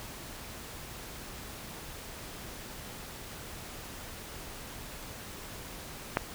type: click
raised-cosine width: 0.5 ms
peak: -10 dBFS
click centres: 6.171 s
effects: pink hiss -44 dBFS RMS until 6.34 s